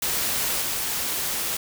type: noise with level steps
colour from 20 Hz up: white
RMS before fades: -25 / -27 dBFS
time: 0.02-1.57 s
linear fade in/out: 5 ms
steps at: 0.61 s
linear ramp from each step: 10 ms
effects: none